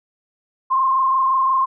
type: tone with frequency modulation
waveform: sine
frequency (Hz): 1058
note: C6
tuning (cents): +19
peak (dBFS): -14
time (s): 0.7-1.66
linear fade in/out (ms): 20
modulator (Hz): 25.7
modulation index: 0.93
effects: none